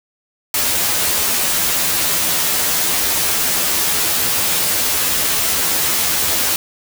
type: noise with comb filter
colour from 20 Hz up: white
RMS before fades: -17 dBFS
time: 0.54-6.56 s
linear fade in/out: 2 ms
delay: 12 ms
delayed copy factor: +0.9
effects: none